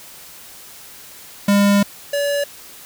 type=tone pair in turn; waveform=square; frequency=201.7 / 571.5 Hz; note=G3 / D5; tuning=+50 / -47 cents; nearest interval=octave + tritone; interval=1803 cents; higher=second; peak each=-12 / -18 dBFS; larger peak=first; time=1.48-1.83 / 2.13-2.44 s; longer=first; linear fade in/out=5 ms; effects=white hiss -40 dBFS RMS until 2.85 s